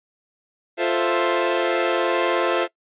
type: chord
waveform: sawtooth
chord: F major seventh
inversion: none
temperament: equal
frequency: 349.2 / 440 / 523.3 / 659.3 Hz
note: F4 / A4 / C5 / E5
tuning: 0 / 0 / 0 / 0 cents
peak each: -19 / -22 / -20 / -21 dBFS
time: 0.77-2.68 s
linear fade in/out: 50 ms
effects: noise-tail reverb RT60 0.1 s tail -21 dB re dry + resampled to 8000 Hz